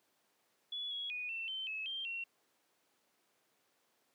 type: tone with pitch steps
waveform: sine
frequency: 3412 / 3337 / 2473 / 2687 / 3089 / 2587 / 3166 / 2730 Hz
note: G#7 / G#7 / D#7 / E7 / G7 / E7 / G7 / F7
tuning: +46 / +8 / -11 / +33 / -26 / -33 / +17 / -40 cents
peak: -38 dBFS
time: 0.72-2.24 s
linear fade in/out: 5 ms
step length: 190 ms
effects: pink hiss -75 dBFS RMS until 4.14 s + high-pass 300 Hz 12 dB/octave